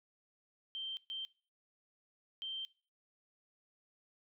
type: tone bursts at uneven times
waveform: sine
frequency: 3136 Hz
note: G7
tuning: in tune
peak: -39 dBFS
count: 3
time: 0.75-0.97 / 1.1-1.25 / 2.42-2.65 s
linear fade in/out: 0 ms
effects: noise-tail reverb RT60 0.4 s tail -21 dB re dry